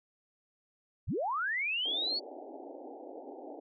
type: linear sweep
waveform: sine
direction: up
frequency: 38.59 to 4500 Hz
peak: -30 dBFS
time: 1.07-2.2 s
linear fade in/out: 20 ms
type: band-pass noise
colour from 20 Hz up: pink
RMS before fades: -46 dBFS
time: 1.85-3.6 s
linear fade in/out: 10 ms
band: 260 to 840 Hz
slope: 96 dB/octave
effects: none